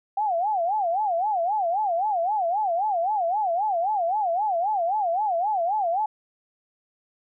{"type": "tone with vibrato", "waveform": "sine", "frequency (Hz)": 760, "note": "F#5", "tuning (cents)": 46, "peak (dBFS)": -21, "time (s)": [0.17, 6.06], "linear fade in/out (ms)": 5, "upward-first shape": "sine", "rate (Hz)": 3.8, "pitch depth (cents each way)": 230, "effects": []}